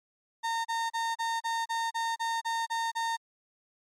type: tone bursts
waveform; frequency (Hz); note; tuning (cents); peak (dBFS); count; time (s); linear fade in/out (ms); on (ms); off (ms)
35% pulse; 915; A#5; -32; -27; 11; 0.43-3.17; 20; 220; 32
effects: low-pass 8000 Hz 12 dB/octave + Opus 48 kbps